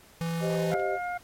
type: tone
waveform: square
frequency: 166.5 Hz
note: E3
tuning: 18 cents sharp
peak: -29 dBFS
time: 0.21-0.74 s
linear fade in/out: 0 ms
type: chord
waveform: sine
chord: C minor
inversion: second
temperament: equal with one note detuned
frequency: 390 / 523.3 / 622.3 Hz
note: G4 / C5 / Eb5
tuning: -9 / 0 / 0 cents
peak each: -31 / -35 / -31 dBFS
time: 0.4-0.99 s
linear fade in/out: 50 ms
type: clicks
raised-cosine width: 0.2 ms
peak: -31 dBFS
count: 2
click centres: 0.538 / 0.797 s
type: harmonic tone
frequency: 711 Hz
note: F5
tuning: 31 cents sharp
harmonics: 1 / 2 / 3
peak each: -31 / -37 / -41 dBFS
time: 0.71-1.18 s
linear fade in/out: 10 ms
effects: pink hiss -56 dBFS RMS until 1.23 s + AAC 48 kbps